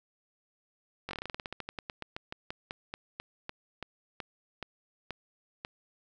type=slowing click train; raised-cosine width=0.3 ms; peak=-21 dBFS; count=29; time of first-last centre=1.09-5.649 s; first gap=20 ms; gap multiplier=1.13; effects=none